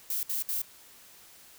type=noise bursts; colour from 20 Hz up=violet; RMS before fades=-31 dBFS; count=3; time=0.1-0.618 s; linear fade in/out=2 ms; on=130 ms; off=64 ms; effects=white hiss -54 dBFS RMS until 1.58 s